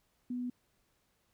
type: tone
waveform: sine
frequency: 246.9 Hz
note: B3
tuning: in tune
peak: -34 dBFS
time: 0.3-0.5 s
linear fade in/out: 5 ms
effects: pink hiss -75 dBFS RMS until 1.33 s